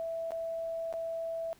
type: tone with dropouts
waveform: sine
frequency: 659.3 Hz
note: E5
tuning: in tune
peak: -33 dBFS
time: 0-1.53 s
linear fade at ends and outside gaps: 0 ms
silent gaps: 0.307-0.319 / 0.927-0.938 s
effects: pink hiss -62 dBFS RMS until 1.59 s